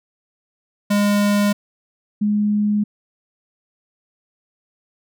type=tone pair in turn; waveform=square / sine; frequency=204.7 / 208.5 Hz; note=G#3 / G#3; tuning=-25 / +7 cents; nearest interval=unison; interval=32 cents; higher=second; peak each=-15 dBFS; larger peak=neither; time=0.9-1.53 / 2.21-2.84 s; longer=neither; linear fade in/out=10 ms; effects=none